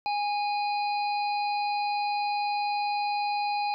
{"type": "harmonic tone with a mistuned harmonic", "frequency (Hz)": 824, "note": "G#5", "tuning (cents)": -14, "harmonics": [1, 3, 5, 6], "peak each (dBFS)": [-26, -36, -39, -44], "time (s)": [0.06, 3.74], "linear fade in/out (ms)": 0, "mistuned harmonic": 6, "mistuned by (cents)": -48, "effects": []}